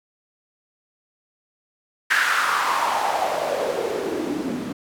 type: noise with band-pass filter sweep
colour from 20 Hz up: white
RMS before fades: -23 dBFS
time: 2.1-4.73 s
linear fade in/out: 10 ms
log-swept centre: 1700 to 230 Hz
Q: 4.2
effects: none